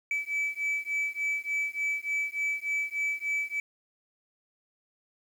sine beating tone pair, 2300 / 2303.4 Hz, D7 / D7, -37 / -34 cents, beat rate 3.4 Hz, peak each -29 dBFS, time 0.11-3.6 s, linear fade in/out 2 ms, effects tanh soft clip ceiling -25 dBFS + 9-bit

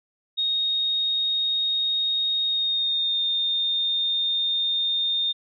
sine tone with pitch glide, 3729 to 3644 Hz, A#7 to A#7, 0 to -40 cents, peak -21 dBFS, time 0.37-5.33 s, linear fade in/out 20 ms, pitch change -40 cents, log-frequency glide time 2.46-3.21 s, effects none

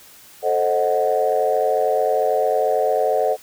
sine chord, A diminished seventh, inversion none, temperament equal with one note detuned, 440 / 529 / 622.3 / 740 Hz, A4 / C5 / Eb5 / Gb5, 0 / +19 / 0 / 0 cents, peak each -21 dBFS, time 0.42-3.37 s, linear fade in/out 50 ms, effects tanh soft clip ceiling -7 dBFS + white hiss -46 dBFS RMS until 3.42 s

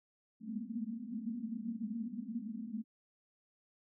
white band-pass noise, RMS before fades -41 dBFS, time 0.4-2.84 s, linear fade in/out 20 ms, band 210 to 240 Hz, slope 96 dB/octave, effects none

